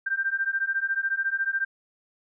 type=beating tone pair; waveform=sine; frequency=1568 / 1582 Hz; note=G6 / G6; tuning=0 / +15 cents; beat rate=14 Hz; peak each=-27 / -27 dBFS; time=0.06-1.65 s; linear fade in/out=10 ms; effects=none